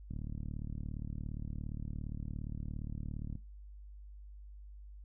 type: click train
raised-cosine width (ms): 5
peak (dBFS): -29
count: 122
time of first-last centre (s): 0.11-3.354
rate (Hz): 37.3
effects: noise-tail reverb RT60 0.2 s tail -17 dB re dry + added 50 Hz sine -48 dBFS peak until 5.04 s